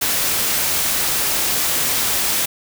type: noise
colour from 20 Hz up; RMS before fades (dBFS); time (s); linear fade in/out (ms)
white; -19; 0.01-2.46; 10
effects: none